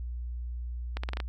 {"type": "accelerating click train", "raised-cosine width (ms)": 0.3, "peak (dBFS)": -18, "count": 6, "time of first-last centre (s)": [0.97, 1.202], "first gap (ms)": 65, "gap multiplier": 0.83, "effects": ["added 60 Hz sine -33 dBFS peak until 1.28 s"]}